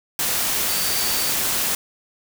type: tone in noise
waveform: sine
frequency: 4600 Hz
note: D8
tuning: 37 cents flat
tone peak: -29 dBFS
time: 0.69-1.31 s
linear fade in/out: 2 ms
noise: white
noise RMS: -22 dBFS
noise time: 0.19-1.75 s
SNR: -10 dB
effects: none